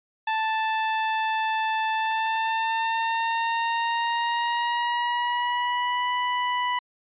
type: tone with pitch glide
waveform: sawtooth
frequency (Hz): 880 to 987.8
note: A5 to B5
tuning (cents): 0 to 0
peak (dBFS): -19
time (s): 0.27-6.79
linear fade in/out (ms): 5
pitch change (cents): +200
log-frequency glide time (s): 1.93-6.1
effects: resampled to 8000 Hz